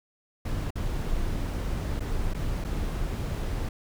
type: noise with dropouts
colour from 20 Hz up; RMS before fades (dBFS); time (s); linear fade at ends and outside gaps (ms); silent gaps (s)
brown; -29; 0.45-3.69; 5; 0.706-0.755 / 1.996-2.004 / 2.337-2.345 / 2.642-2.646
effects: none